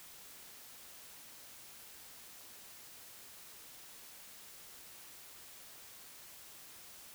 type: silence
effects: white hiss -54 dBFS RMS until 7.14 s